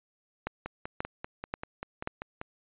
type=two click trains; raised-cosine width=0.5 ms; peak=-21 / -16 dBFS; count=10 / 4; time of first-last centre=0.66-2.414 / 0.47-2.074 s; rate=5.13 / 1.87 Hz; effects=resampled to 8000 Hz

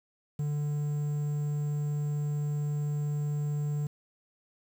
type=tone with quantisation; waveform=triangle; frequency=147.4 Hz; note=D3; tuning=7 cents sharp; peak=-26 dBFS; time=0.39-3.87 s; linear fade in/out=5 ms; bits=9; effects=none

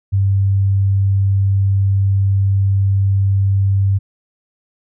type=tone; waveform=sine; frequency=98 Hz; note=G2; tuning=in tune; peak=-11 dBFS; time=0.12-3.99 s; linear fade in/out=20 ms; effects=none

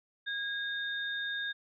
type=tone pair together; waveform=sine; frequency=1637 / 3662 Hz; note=G#6 / A#7; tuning=-25 / -32 cents; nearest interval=octave + major second; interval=1393 cents; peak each=-34 / -38 dBFS; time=0.26-1.53 s; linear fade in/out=20 ms; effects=none

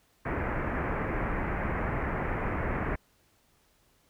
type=low-pass noise; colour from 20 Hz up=pink; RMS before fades=-31 dBFS; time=0.25-2.96 s; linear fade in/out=10 ms; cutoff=2200 Hz; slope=48 dB/octave; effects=pink hiss -67 dBFS RMS until 4.09 s

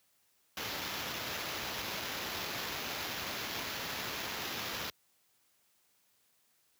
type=noise with sample-and-hold; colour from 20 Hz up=white; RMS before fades=-39 dBFS; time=0.57-4.9 s; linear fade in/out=2 ms; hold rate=8820 Hz; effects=white hiss -72 dBFS RMS until 6.79 s + high-pass 60 Hz 12 dB/octave

